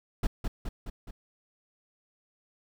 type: noise with echo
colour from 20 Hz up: brown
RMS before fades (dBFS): -25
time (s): 0.23-0.27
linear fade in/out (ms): 5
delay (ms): 210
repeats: 4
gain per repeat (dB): -4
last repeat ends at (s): 1.11
effects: none